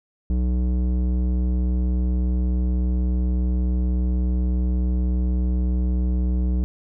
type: tone with low-pass filter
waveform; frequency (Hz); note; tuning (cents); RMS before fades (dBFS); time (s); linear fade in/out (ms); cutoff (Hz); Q
square; 61.74; B1; 0; -21; 0.3-6.64; 0; 280; 0.93
effects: none